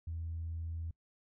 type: tone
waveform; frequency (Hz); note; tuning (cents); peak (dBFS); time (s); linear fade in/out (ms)
sine; 82.41; E2; 0; -36; 0.07-0.91; 5
effects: noise-tail reverb RT60 0.1 s tail -26 dB re dry + tanh soft clip ceiling -32 dBFS